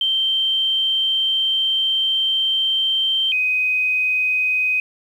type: tone pair in turn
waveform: sine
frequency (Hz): 3132 / 2509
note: G7 / D#7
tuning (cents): -2 / +14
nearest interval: major third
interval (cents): 384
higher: first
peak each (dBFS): -16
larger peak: neither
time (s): 0.01-3.32 / 3.32-4.8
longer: first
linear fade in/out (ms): 2
effects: 8-bit